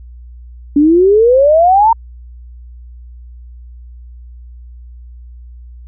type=exponential sweep; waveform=sine; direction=up; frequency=282.3 to 932.3 Hz; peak=-5 dBFS; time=0.76-1.93 s; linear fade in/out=5 ms; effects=added 60 Hz sine -31 dBFS peak until 5.87 s